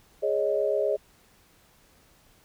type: chord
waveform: sine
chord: Ab suspended fourth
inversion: none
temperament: equal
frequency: 415.3 / 554.4 / 622.3 Hz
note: Ab4 / Db5 / Eb5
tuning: 0 / 0 / 0 cents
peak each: -27 dBFS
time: 0.22-0.97 s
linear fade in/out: 20 ms
effects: pink hiss -60 dBFS RMS until 2.44 s